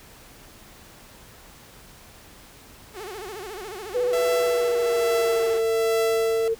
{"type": "tone with vibrato", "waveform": "sawtooth", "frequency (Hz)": 400, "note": "G4", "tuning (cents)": 35, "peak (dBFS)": -30, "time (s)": [2.93, 5.62], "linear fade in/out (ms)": 50, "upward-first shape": "sine", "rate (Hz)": 14, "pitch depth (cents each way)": 190}
{"type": "tone with pitch glide", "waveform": "sine", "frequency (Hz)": [492.5, 451.6], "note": ["B4", "A4"], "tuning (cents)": [-5, 45], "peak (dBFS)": -20, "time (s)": [3.94, 6.55], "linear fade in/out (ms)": 20, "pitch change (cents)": -150, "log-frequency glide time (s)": [4.31, 5.61]}
{"type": "tone with tremolo", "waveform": "sawtooth", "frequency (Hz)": 667, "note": "E5", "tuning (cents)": 20, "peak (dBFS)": -20, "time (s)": [4.13, 6.48], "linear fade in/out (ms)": 2, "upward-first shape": "triangle", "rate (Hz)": 1.2, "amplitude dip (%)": 60}
{"effects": ["pink hiss -48 dBFS RMS until 6.59 s"]}